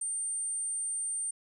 sine tone, 8840 Hz, C#9, 6 cents flat, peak -31 dBFS, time 0.01-1.31 s, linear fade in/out 5 ms, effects none

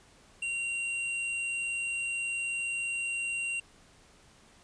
sine tone with tanh clipping, 2759 Hz, F7, 22 cents flat, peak -32 dBFS, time 0.42-3.6 s, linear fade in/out 5 ms, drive 16 dB, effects pink hiss -59 dBFS RMS until 4.63 s + resampled to 22050 Hz

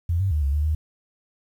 sine tone with pitch steps, 85 / 96.6 / 75.8 / 69.4 / 74.6 / 77.4 Hz, F2 / G2 / D#2 / C#2 / D2 / D#2, -46 / -25 / -45 / +3 / +28 / -9 cents, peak -19 dBFS, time 0.09-0.75 s, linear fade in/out 5 ms, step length 110 ms, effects 9-bit

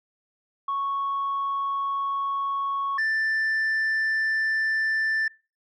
sine tone pair in turn, 1107 / 1770 Hz, C#6 / A6, -3 / +10 cents, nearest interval minor sixth, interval 813 cents, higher second, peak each -23 / -19 dBFS, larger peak second, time 0.68-2.98 / 2.98-5.28 s, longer neither, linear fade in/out 5 ms, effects noise-tail reverb RT60 0.3 s tail -23 dB re dry + tanh soft clip ceiling -21 dBFS

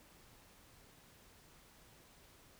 silence, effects pink hiss -63 dBFS RMS until 2.59 s

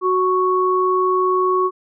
sine tone pair together, 370 / 1108.7 Hz, F#4 / C#6, 0 / 0 cents, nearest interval octave + perfect fifth, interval 1900 cents, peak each -17 dBFS, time 0.01-1.71 s, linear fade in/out 50 ms, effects none

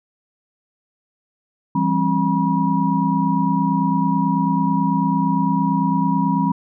sine tone cluster, 168.8 / 197.8 / 267.3 / 967 Hz, E3 / G3 / C4 / B5, +41 / +16 / +37 / -37 cents, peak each -21 dBFS, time 1.75-6.52 s, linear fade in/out 5 ms, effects none

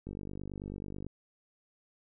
click train, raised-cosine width 3 ms, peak -28 dBFS, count 50, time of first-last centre 0.07-1.066 s, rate 49.2 Hz, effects none

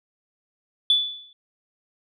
sine tone with exponential decay, 3466 Hz, A7, 27 cents flat, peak -12 dBFS, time 0.9-1.33 s, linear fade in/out 2 ms, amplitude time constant 93 ms, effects tanh soft clip ceiling -8 dBFS

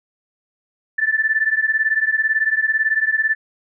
sine beating tone pair, 1753 / 1771 Hz, A6 / A6, -7 / +11 cents, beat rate 18 Hz, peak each -18 / -19 dBFS, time 0.98-3.35 s, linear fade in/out 10 ms, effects none

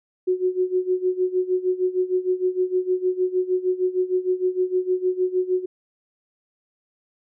sine tone with tremolo, 367.5 Hz, F#4, 12 cents flat, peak -16 dBFS, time 0.27-5.66 s, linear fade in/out 10 ms, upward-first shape sine, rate 6.5 Hz, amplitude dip 85%, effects none

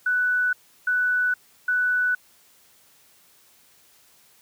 sine tone bursts, 1487 Hz, F#6, 8 cents sharp, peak -19 dBFS, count 3, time 0.06-2.15 s, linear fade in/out 5 ms, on 470 ms, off 340 ms, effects white hiss -57 dBFS RMS until 4.41 s + high-pass 60 Hz 12 dB/octave

